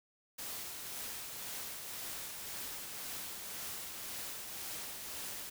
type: noise with tremolo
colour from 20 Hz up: white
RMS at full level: -42 dBFS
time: 0.38-5.5 s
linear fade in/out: 10 ms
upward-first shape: triangle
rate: 1.9 Hz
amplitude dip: 35%
effects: none